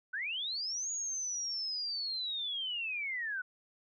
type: linear two-way sweep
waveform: sine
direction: up then down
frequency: 1453 to 6770 to 1453 Hz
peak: -34 dBFS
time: 0.13-3.42 s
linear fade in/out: 10 ms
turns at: 0.91 s
effects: none